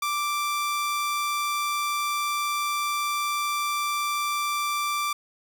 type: tone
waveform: sawtooth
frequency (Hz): 1174.7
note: D6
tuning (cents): 0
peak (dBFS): -21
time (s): 0.02-5.13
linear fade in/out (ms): 5
effects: none